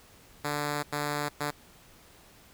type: tone bursts at uneven times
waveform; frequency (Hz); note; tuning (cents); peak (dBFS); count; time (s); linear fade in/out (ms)
5% pulse; 146.83; D3; 0; -18; 3; 0.44-0.83 / 0.92-1.29 / 1.4-1.51; 10
effects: pink hiss -56 dBFS RMS until 2.53 s